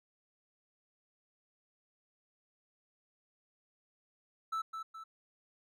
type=tone with echo; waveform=triangle; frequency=1317 Hz; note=E6; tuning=2 cents flat; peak=-31 dBFS; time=4.52-4.62 s; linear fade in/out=10 ms; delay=210 ms; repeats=2; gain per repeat=-6 dB; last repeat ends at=5.04 s; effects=none